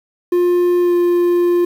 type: tone with pitch glide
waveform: triangle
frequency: 353.5 to 350.2 Hz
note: F4 to F4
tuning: +21 to +5 cents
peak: -9 dBFS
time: 0.32-1.65 s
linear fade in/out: 5 ms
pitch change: -16 cents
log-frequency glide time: 0.81-0.94 s
effects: 7-bit